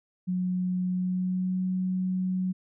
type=tone with pitch glide; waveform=sine; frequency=182.3 to 185.06 Hz; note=F#3 to F#3; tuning=-25 to +1 cents; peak=-25 dBFS; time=0.27-2.53 s; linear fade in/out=20 ms; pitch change=+26 cents; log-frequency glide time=0.9-1.61 s; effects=none